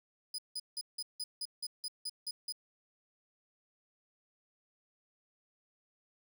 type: tone bursts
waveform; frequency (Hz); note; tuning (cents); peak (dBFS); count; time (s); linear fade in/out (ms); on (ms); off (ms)
35% pulse; 4978; D#8; 0; -35; 11; 0.34-2.524; 5; 44; 170
effects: none